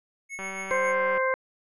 square tone with tremolo, 2196 Hz, C#7, 17 cents flat, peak -33 dBFS, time 0.29-0.95 s, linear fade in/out 50 ms, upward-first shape sine, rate 7.2 Hz, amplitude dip 50%
click train, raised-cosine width 0.5 ms, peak -23 dBFS, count 152, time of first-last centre 0.39-1.176 s, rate 192 Hz
harmonic tone, 523 Hz, C5, 1 cent flat, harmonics 1 / 2 / 3 / 4, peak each -25 / -28 / -30 / -31 dBFS, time 0.71-1.34 s, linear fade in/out 0 ms
effects low-pass 10000 Hz 12 dB/octave

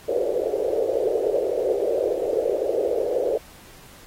white band-pass noise, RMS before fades -23 dBFS, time 0.08-3.38 s, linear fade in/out 10 ms, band 390 to 560 Hz, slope 48 dB/octave, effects pink hiss -48 dBFS RMS until 4.06 s + AAC 48 kbps

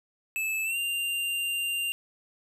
square tone with pitch glide, 2615 to 2787 Hz, E7 to F7, -15 to -4 cents, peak -28 dBFS, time 0.36-1.92 s, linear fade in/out 0 ms, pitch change +111 cents, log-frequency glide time 0.64-0.77 s, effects none

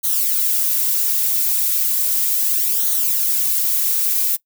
violet noise with flanger, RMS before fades -18 dBFS, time 0.03-4.37 s, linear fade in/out 20 ms, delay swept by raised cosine 0.39 to 5.29 ms, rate 0.35 Hz, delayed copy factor -0.7, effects noise-tail reverb RT60 0.1 s tail -21 dB re dry

